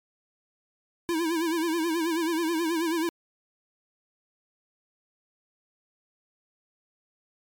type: tone with vibrato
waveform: square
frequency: 329.6 Hz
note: E4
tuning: in tune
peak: -25 dBFS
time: 1.09-3.09 s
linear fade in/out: 0 ms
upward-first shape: sine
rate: 9.3 Hz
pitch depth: 91 cents each way
effects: MP3 96 kbps